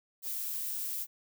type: noise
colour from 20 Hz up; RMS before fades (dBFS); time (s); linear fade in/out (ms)
violet; -36; 0.22-1.07; 50
effects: none